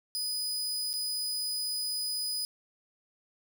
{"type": "tone with dropouts", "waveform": "sawtooth", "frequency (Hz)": 4978, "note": "D#8", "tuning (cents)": 0, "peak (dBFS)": -28, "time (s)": [0.15, 2.45], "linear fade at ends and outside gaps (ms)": 0, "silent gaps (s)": [0.931, 0.938], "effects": []}